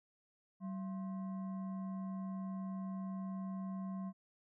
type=tone with frequency modulation; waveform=sine; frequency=190.6 Hz; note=G3; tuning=48 cents flat; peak=-39 dBFS; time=0.6-4.13 s; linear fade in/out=50 ms; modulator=868 Hz; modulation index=0.35; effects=none